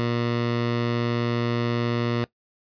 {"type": "tone", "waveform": "15% pulse", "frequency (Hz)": 118.8, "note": "A#2", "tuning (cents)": 33, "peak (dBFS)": -16, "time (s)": [0, 2.24], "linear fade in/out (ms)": 0, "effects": ["noise-tail reverb RT60 0.1 s tail -19 dB re dry", "resampled to 11025 Hz"]}